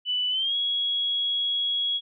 sine tone with pitch glide, 2981 to 3327 Hz, F#7 to G#7, +12 to +2 cents, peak -23 dBFS, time 0.05-2.01 s, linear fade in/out 50 ms, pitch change +190 cents, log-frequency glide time 0.3-0.55 s, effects none

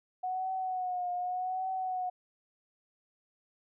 sine tone with vibrato, 735 Hz, F#5, 12 cents flat, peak -31 dBFS, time 0.23-2.1 s, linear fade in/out 10 ms, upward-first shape triangle, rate 0.85 Hz, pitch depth 55 cents each way, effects none

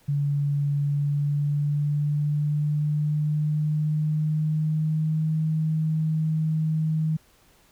sine tone with pitch glide, 143.4 to 157.28 Hz, D3 to D#3, -41 to +19 cents, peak -21 dBFS, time 0.08-7.17 s, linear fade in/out 10 ms, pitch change +160 cents, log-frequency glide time 0.8-5.33 s, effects pink hiss -59 dBFS RMS until 7.71 s

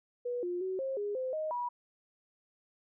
sine tone with pitch steps, 487.7 / 354.1 / 375.6 / 534 / 410.9 / 516 / 623 / 971 Hz, B4 / F4 / F#4 / C5 / G#4 / C5 / D#5 / B5, -22 / +24 / +26 / +35 / -18 / -24 / +2 / -30 cents, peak -32 dBFS, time 0.25-1.69 s, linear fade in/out 10 ms, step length 180 ms, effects none

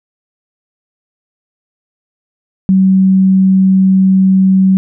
sine tone, 190 Hz, F#3, 46 cents sharp, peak -5 dBFS, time 2.69-4.77 s, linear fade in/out 0 ms, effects none

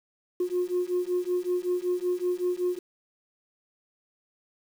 sine beating tone pair, 356.2 / 361.5 Hz, F4 / F#4, +34 / -40 cents, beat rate 5.3 Hz, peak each -27 dBFS, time 0.4-2.79 s, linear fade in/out 5 ms, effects tanh soft clip ceiling -19 dBFS + 8-bit

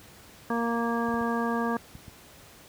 harmonic tone, 233.1 Hz, A#3, in tune, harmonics 1 / 2 / 3 / 4 / 5 / 7, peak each -28 / -32 / -35 / -34 / -34 / -36 dBFS, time 0.5-1.77 s, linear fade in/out 2 ms
clicks, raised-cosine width 5 ms, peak -30 dBFS, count 5, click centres 1.086 / 1.14 / 1.211 / 1.953 / 2.081 s
effects pink hiss -51 dBFS RMS until 2.68 s + high-pass 60 Hz 12 dB/octave

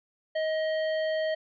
sine tone with tanh clipping, 630 Hz, D#5, 21 cents sharp, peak -28 dBFS, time 0.35-1.35 s, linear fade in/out 10 ms, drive 16 dB, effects resampled to 11025 Hz

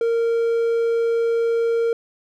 triangle tone, 462.3 Hz, A#4, 14 cents flat, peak -15 dBFS, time 0.01-1.93 s, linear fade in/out 2 ms, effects none

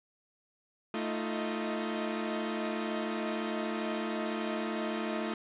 sawtooth tone cluster, 221.3 / 314.6 / 348 / 626 Hz, A3 / D#4 / F4 / D#5, +10 / +19 / -6 / +10 cents, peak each -31 / -36 / -34 / -36 dBFS, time 0.94-5.34 s, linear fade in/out 2 ms, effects resampled to 8000 Hz + 10-bit

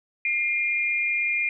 sine tone pair together, 2112 / 2414 Hz, C7 / D7, +16 / +47 cents, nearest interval major second, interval 231 cents, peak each -27 / -23 dBFS, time 0.25-1.49 s, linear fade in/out 2 ms, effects none

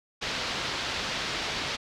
white low-pass noise, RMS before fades -32 dBFS, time 0.21-1.77 s, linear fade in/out 20 ms, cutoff 4700 Hz, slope 24 dB/octave, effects none

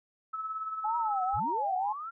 sine tone with tremolo, 1300 Hz, E6, 24 cents flat, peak -31 dBFS, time 0.33-1.4 s, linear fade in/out 10 ms, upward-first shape sine, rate 18 Hz, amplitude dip 50%
sine tone with vibrato, 836 Hz, G#5, 11 cents sharp, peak -28 dBFS, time 0.84-1.93 s, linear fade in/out 10 ms, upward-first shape triangle, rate 1.9 Hz, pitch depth 240 cents each way
sine linear sweep, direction up, 36.88 to 1396.9 Hz, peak -36 dBFS, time 1.33-2.11 s, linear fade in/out 20 ms
effects none

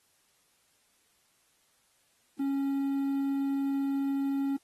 triangle tone with quantisation, 275.7 Hz, C#4, 9 cents flat, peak -25 dBFS, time 2.39-4.57 s, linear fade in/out 10 ms, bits 9, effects white hiss -69 dBFS RMS until 4.63 s + AAC 32 kbps

